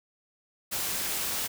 white noise, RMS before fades -31 dBFS, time 0.71-1.48 s, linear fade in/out 20 ms, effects none

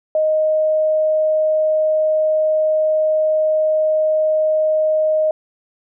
sine tone, 622.3 Hz, D#5, in tune, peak -13 dBFS, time 0.15-5.31 s, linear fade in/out 2 ms, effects none

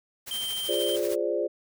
white noise with tremolo, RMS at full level -37 dBFS, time 0.26-1.16 s, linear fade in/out 20 ms, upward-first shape triangle, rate 13 Hz, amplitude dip 60%
square tone, 3136 Hz, G7, in tune, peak -30 dBFS, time 0.31-0.96 s, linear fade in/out 2 ms
sine chord, D half-diminished seventh, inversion first, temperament equal, 349.2 / 415.3 / 523.3 / 587.3 Hz, F4 / Ab4 / C5 / D5, 0 / 0 / 0 / 0 cents, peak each -30 dBFS, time 0.68-1.48 s, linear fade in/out 20 ms
effects none

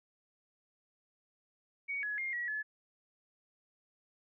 sine tone with pitch steps, 2243 / 1688 / 2122 / 1921 / 1717 Hz, C#7 / G#6 / C7 / B6 / A6, +20 / +28 / +24 / -48 / -43 cents, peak -34 dBFS, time 1.88-2.63 s, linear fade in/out 20 ms, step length 150 ms, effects none

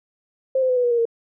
sine tone with pitch steps, 527 / 515.6 / 504.4 / 493.4 / 482.7 / 472.2 / 462 Hz, C5 / C5 / B4 / B4 / B4 / A#4 / A#4, +12 / -26 / +36 / -2 / -40 / +22 / -16 cents, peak -16 dBFS, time 0.55-1.054 s, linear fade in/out 5 ms, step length 72 ms, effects none

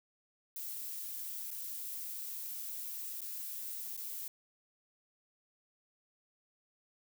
violet noise with dropouts, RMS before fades -42 dBFS, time 0.56-4.28 s, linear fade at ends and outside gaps 2 ms, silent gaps 1.506-1.512 / 3.207-3.216 / 3.967-3.975 s, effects none

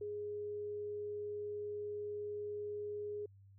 sine tone, 415.3 Hz, G#4, in tune, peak -39 dBFS, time 0.01-3.26 s, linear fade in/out 5 ms, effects added 98 Hz sine -58 dBFS peak until 3.58 s

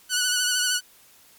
10% pulse tone with vibrato, 1480 Hz, F#6, in tune, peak -12 dBFS, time 0.09-0.81 s, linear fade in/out 50 ms, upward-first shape triangle, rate 13 Hz, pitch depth 40 cents each way, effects white hiss -54 dBFS RMS until 1.38 s + MP3 96 kbps

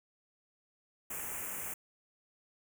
white band-stop noise, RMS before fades -40 dBFS, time 1.1-1.74 s, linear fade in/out 5 ms, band 2700 to 6600 Hz, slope 48 dB/octave, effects none

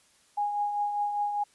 sine tone with tremolo, 824 Hz, G#5, 14 cents flat, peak -24 dBFS, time 0.37-1.44 s, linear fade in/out 10 ms, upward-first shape triangle, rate 5 Hz, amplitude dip 50%, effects white hiss -63 dBFS RMS until 1.54 s + resampled to 24000 Hz

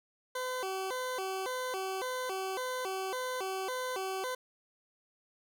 20% pulse tone with vibrato, 440 Hz, A4, in tune, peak -29 dBFS, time 0.35-4.35 s, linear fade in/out 5 ms, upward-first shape square, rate 1.8 Hz, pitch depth 250 cents each way, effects none

